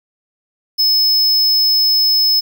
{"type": "tone", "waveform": "square", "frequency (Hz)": 5200, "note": "E8", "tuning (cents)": -24, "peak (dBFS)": -11, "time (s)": [0.78, 2.41], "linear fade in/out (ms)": 20, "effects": ["8-bit"]}